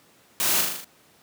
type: noise with echo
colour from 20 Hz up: white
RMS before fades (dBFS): -24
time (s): 0.4-0.61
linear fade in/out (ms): 0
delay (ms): 39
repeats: 6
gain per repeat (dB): -3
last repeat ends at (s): 0.844
effects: pink hiss -57 dBFS RMS until 1.22 s + high-pass 150 Hz 12 dB/octave